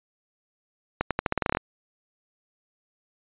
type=accelerating click train; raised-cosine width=0.5 ms; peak=-8 dBFS; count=12; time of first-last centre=1.01-1.571 s; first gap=97 ms; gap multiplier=0.86; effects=resampled to 8000 Hz